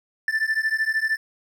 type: beating tone pair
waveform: triangle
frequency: 1760 / 1773 Hz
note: A6 / A6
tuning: 0 / +13 cents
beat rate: 13 Hz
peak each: -22 dBFS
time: 0.28-1.17 s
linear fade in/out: 2 ms
effects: none